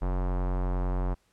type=tone with low-pass filter; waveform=square; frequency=45.59 Hz; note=F#1; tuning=25 cents flat; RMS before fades=-28 dBFS; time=0.01-1.15 s; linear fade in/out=20 ms; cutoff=1000 Hz; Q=1.5; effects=pink hiss -69 dBFS RMS until 1.32 s + low-pass 11000 Hz 12 dB/octave